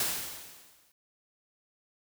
white noise with exponential decay, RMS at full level -28 dBFS, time 0-0.92 s, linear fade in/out 2 ms, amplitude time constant 200 ms, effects none

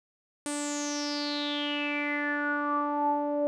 sawtooth tone with low-pass filter sweep, 291.9 Hz, D4, 10 cents flat, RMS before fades -30 dBFS, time 0.46-3.47 s, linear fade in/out 0 ms, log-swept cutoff 9000 to 620 Hz, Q 9, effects none

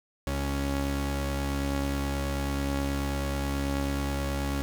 sawtooth tone pair together, 69.3 / 278.2 Hz, C#2 / C#4, 0 / +6 cents, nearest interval 2 octaves, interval 2406 cents, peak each -25 / -28 dBFS, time 0.27-4.62 s, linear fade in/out 0 ms, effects 9-bit

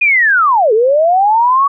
sine linear two-way sweep, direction down then up, 2489 to 415.3 to 1141 Hz, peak -7 dBFS, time 0.01-1.68 s, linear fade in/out 10 ms, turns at 0.73 s, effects none

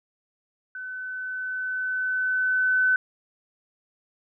sine tone with level ramp, 1512 Hz, F#6, 37 cents sharp, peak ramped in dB -33 to -17 dBFS, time 0.75-2.96 s, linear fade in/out 2 ms, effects none

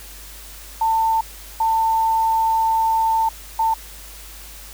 sine tone bursts at uneven times, 895 Hz, A5, 29 cents sharp, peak -15 dBFS, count 3, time 0.81-1.21 / 1.6-3.29 / 3.59-3.74 s, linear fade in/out 5 ms, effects added 50 Hz sine -40 dBFS peak until 4.73 s + white hiss -40 dBFS RMS until 4.73 s

